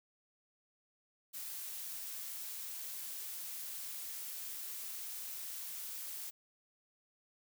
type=noise; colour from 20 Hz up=blue; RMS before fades=-44 dBFS; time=1.33-6.31 s; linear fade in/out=20 ms; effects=none